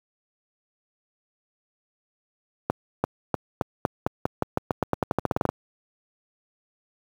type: accelerating click train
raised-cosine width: 1 ms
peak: -7 dBFS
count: 21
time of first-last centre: 2.7-5.49 s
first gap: 340 ms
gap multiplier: 0.89
effects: high-pass 80 Hz 12 dB/octave + 7-bit